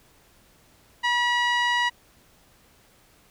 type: tone with low-pass filter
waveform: 5% pulse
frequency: 966 Hz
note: B5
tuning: 39 cents flat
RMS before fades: -23 dBFS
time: 1.03-1.9 s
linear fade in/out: 20 ms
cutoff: 2100 Hz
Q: 1.2
effects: pink hiss -58 dBFS RMS until 3.3 s